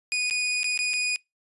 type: tone with dropouts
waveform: sawtooth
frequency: 2471 Hz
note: D#7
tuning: 13 cents flat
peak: -20 dBFS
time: 0.12-1.16 s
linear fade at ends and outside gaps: 0 ms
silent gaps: 0.299-0.309 / 0.632-0.643 / 0.776-0.79 / 0.934-0.938 s
effects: noise-tail reverb RT60 0.2 s tail -26 dB re dry + resampled to 24000 Hz